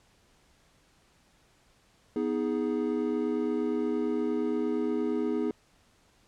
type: chord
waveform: triangle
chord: G# minor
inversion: first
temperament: equal with one note detuned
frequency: 246.9 / 315.5 / 415.3 Hz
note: B3 / D#4 / G#4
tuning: 0 / +24 / 0 cents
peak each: -29 dBFS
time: 2.16-5.51 s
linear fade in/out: 2 ms
effects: pink hiss -64 dBFS RMS until 6.27 s + low-pass 9000 Hz 12 dB/octave